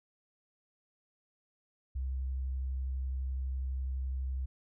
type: tone with vibrato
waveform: sine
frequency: 65.41 Hz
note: C2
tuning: in tune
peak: -32 dBFS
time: 1.95-4.46 s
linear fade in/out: 10 ms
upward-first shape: square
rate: 12 Hz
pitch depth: 10 cents each way
effects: none